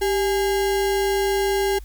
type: tone with sample-and-hold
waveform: sine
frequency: 392 Hz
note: G4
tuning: in tune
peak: -18 dBFS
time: 0.01-1.79 s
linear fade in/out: 10 ms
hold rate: 1225 Hz
effects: added 50 Hz sine -35 dBFS peak until 1.84 s + white hiss -54 dBFS RMS until 1.84 s